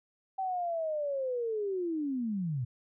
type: linear sweep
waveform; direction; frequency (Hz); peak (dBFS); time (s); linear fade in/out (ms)
sine; down; 774 to 115; -30; 0.38-2.65; 10
effects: none